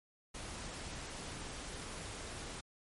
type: noise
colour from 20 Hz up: pink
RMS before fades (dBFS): -45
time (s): 0.34-2.61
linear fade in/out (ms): 10
effects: MP3 48 kbps